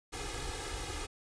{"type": "noise with comb filter", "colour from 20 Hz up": "pink", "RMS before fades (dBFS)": -39, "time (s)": [0.12, 1.07], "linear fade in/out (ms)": 20, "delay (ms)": 2.4, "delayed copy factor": 0.95, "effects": ["resampled to 22050 Hz"]}